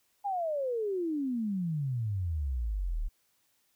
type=exponential sweep; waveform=sine; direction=down; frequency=830.6 to 34.65 Hz; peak=-29 dBFS; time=0.24-3.09 s; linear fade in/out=20 ms; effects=white hiss -72 dBFS RMS until 3.75 s